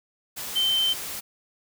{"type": "tone in noise", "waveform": "sine", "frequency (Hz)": 3099, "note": "G7", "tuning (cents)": -21, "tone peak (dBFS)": -20, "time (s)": [0.55, 0.94], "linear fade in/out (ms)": 20, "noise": "white", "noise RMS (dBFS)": -34, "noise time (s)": [0.36, 1.21], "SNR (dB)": 11, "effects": []}